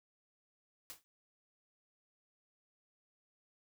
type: noise with exponential decay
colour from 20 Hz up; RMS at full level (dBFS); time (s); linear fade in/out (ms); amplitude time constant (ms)
white; -44; 0.9-1.04; 0; 29
effects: none